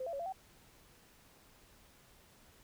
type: tone with pitch steps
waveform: sine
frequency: 518 / 674 / 557 / 682 / 763 Hz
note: C5 / E5 / C#5 / F5 / G5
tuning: -17 / +38 / +8 / -41 / -47 cents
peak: -37 dBFS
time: 0-0.325 s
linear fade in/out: 5 ms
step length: 65 ms
effects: pink hiss -63 dBFS RMS until 2.63 s